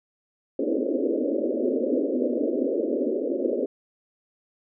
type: band-pass noise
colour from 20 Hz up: pink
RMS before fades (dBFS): -25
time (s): 0.59-3.66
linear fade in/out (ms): 2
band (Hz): 240 to 590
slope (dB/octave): 96
effects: none